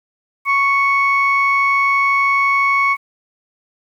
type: tone pair together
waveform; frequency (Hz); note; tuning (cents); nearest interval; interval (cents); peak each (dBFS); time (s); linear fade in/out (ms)
sine; 1108.5 / 2217; C#6 / C#7; 0 / 0; octave; 1200; -14; 0.45-2.97; 50
effects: tanh soft clip ceiling -6 dBFS + 8-bit